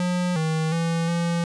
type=tone with pitch steps; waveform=square; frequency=179 / 158.8 / 166.5 / 170.2 Hz; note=F3 / D#3 / E3 / F3; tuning=+43 / +36 / +18 / -44 cents; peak=-22 dBFS; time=0-1.44 s; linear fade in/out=2 ms; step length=360 ms; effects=resampled to 22050 Hz